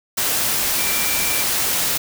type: tone in noise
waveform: sine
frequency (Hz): 2349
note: D7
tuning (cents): 0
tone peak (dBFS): -27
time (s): 0.78-1.43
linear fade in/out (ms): 10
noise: white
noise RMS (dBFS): -20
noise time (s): 0.17-1.98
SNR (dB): -10
effects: none